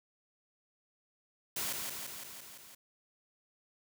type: noise with echo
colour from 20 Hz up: white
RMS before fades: -36 dBFS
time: 1.56-1.73 s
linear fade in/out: 5 ms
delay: 170 ms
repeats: 6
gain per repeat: -3 dB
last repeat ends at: 2.75 s
effects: none